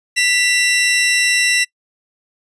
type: tone pair together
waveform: sawtooth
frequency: 1975.5 / 2730 Hz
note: B6 / F7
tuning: 0 / -40 cents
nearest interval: tritone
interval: 560 cents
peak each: -12 dBFS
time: 0.16-1.65 s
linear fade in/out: 20 ms
effects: noise-tail reverb RT60 0.1 s tail -24 dB re dry + resampled to 24000 Hz